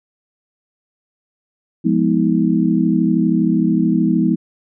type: chord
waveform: sine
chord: F half-diminished seventh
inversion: none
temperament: equal with one note detuned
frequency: 174.61 / 207.7 / 246.9 / 319 Hz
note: F3 / Ab3 / Cb4 / Eb4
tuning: 0 / 0 / 0 / +43 cents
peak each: -18 dBFS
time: 1.84-4.36 s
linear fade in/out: 20 ms
effects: none